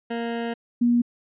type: tone pair in turn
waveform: 20% pulse / sine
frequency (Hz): 233.1 / 239.4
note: A#3 / A#3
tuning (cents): 0 / +46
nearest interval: unison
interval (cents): 46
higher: second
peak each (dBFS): -21 / -16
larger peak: second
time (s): 0.1-0.54 / 0.81-1.02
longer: first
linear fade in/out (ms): 10
effects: resampled to 8000 Hz